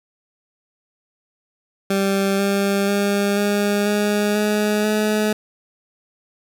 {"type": "tone with pitch steps", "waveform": "20% pulse", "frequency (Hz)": [196, 198.74, 201.5, 204.3, 207.2, 210.1, 213], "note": ["G3", "G3", "G3", "G#3", "G#3", "G#3", "G#3"], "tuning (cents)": [0, 24, 48, -28, -4, 20, 44], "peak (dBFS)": -12, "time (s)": [1.9, 5.33], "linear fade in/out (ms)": 5, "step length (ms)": 490, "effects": []}